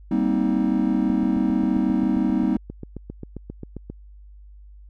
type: chord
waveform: triangle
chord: C minor seventh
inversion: second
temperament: just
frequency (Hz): 196.22 / 235.5 / 261.6 / 314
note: G3 / Bb3 / C4 / Eb4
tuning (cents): +2 / +18 / 0 / +16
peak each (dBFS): -22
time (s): 0.11-2.57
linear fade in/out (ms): 5
type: click train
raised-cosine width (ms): 3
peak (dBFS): -20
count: 22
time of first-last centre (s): 1.1-3.9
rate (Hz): 7.5
effects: added 50 Hz sine -42 dBFS peak until 4.89 s